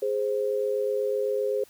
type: tone pair together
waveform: sine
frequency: 415.3 / 523.2 Hz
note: G#4 / C5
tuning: 0 / 0 cents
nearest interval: major third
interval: 400 cents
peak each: -26 / -27 dBFS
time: 0.02-1.64 s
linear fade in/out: 5 ms
effects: white hiss -56 dBFS RMS until 1.69 s